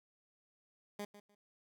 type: tone with echo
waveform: 15% pulse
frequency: 205.3 Hz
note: G#3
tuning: 20 cents flat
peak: -34 dBFS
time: 0.99-1.05 s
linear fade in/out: 5 ms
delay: 150 ms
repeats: 2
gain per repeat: -14 dB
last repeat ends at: 1.35 s
effects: none